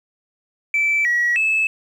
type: tone with pitch steps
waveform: sine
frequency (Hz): 2322 / 1920 / 2609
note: D7 / B6 / E7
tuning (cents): -20 / -49 / -18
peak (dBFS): -14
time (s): 0.74-1.67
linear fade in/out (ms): 2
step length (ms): 310
effects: tanh soft clip ceiling -12 dBFS + 8-bit